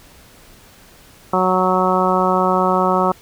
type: harmonic tone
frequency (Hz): 185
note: F#3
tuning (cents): 0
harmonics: 1 / 2 / 3 / 4 / 5 / 6 / 7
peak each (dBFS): -21 / -21 / -21 / -21 / -21 / -21 / -21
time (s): 1.33-3.12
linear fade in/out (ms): 5
effects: pink hiss -46 dBFS RMS until 3.21 s